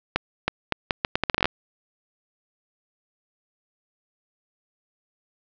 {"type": "accelerating click train", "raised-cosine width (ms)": 0.3, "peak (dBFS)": -4, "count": 14, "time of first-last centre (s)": [0.16, 1.456], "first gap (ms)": 320, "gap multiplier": 0.76, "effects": ["low-pass 5000 Hz 12 dB/octave"]}